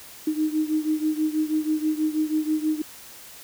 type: beating tone pair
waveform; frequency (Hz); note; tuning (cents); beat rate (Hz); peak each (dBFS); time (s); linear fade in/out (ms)
sine; 307.8 / 314; D#4 / D#4; -19 / +16; 6.2; -23 / -26; 0.27-2.82; 5
effects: white hiss -44 dBFS RMS until 3.43 s